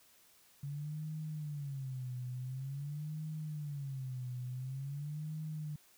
sine tone with vibrato, 139.6 Hz, C#3, 13 cents sharp, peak -38 dBFS, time 0.63-5.76 s, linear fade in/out 5 ms, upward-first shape sine, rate 0.47 Hz, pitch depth 190 cents each way, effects white hiss -65 dBFS RMS until 5.97 s

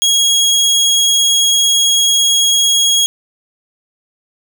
25% pulse tone, 3303 Hz, G#7, 10 cents flat, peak -6 dBFS, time 0.02-3.06 s, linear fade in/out 0 ms, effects none

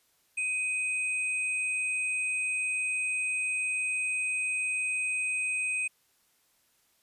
sine tone pair together, 2507 / 8394 Hz, D#7 / C9, +12 / +5 cents, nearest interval octave + major sixth, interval 2093 cents, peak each -28 / -37 dBFS, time 0.37-5.88 s, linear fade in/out 10 ms, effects white hiss -69 dBFS RMS until 7.02 s + resampled to 32000 Hz

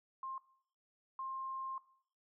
sine tone pair in turn, 1060 / 1060 Hz, C6 / C6, +22 / +22 cents, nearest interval unison, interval 0 cents, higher neither, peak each -40 / -39 dBFS, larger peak second, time 0.23-0.38 / 1.19-1.78 s, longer second, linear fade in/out 2 ms, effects noise-tail reverb RT60 0.6 s tail -19 dB re dry

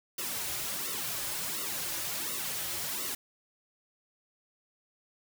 white noise with flanger, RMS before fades -35 dBFS, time 0.18-3.15 s, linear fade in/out 5 ms, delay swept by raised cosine 1.2 to 4.5 ms, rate 1.4 Hz, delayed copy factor -0.95, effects none

